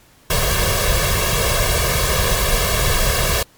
pink noise with comb filter, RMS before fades -17 dBFS, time 0.3-3.43 s, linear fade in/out 5 ms, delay 1.8 ms, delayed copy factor +0.95, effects pink hiss -51 dBFS RMS until 3.57 s + MP3 96 kbps

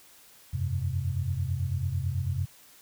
sine chord, F suspended second, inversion none, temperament equal with one note detuned, 87.31 / 96.37 / 130.81 Hz, F2 / G2 / C3, 0 / -29 / 0 cents, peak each -31 dBFS, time 0.53-2.46 s, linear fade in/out 10 ms, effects white hiss -55 dBFS RMS until 2.81 s

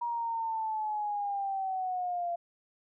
sine linear sweep, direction down, 953 to 685 Hz, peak -30 dBFS, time 0.01-2.36 s, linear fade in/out 10 ms, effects none

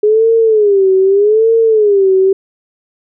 sine tone with vibrato, 415.3 Hz, G#4, in tune, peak -6 dBFS, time 0.03-2.33 s, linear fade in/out 5 ms, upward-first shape sine, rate 0.82 Hz, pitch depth 160 cents each way, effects none

